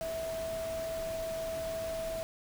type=tone in noise; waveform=sine; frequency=653 Hz; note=E5; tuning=17 cents flat; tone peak=-34 dBFS; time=0.01-2.23 s; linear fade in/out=0 ms; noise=pink; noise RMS=-44 dBFS; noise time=0.01-2.23 s; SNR=+7 dB; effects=none